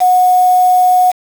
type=tone with quantisation; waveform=sine; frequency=731 Hz; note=F#5; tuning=21 cents flat; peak=-6 dBFS; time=0-1.12 s; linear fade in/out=20 ms; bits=4; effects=none